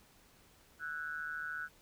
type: tone with amplitude modulation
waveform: sine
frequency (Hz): 1480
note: F#6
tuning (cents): 0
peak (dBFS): -34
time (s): 0.79-1.69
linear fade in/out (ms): 50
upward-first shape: sine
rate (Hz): 154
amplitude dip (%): 85
effects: pink hiss -64 dBFS RMS until 1.81 s